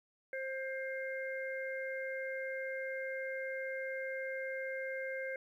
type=harmonic tone; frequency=529 Hz; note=C5; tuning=19 cents sharp; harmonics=1 / 3 / 4; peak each=-39 / -43 / -44 dBFS; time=0.33-5.36 s; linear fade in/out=2 ms; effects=12-bit